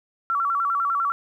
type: tone with vibrato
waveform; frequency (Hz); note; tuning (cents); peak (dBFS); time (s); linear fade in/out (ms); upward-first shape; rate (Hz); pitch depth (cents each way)
sine; 1244.5; D#6; 0; -20; 0.3-1.12; 0; square; 10; 150
effects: 10-bit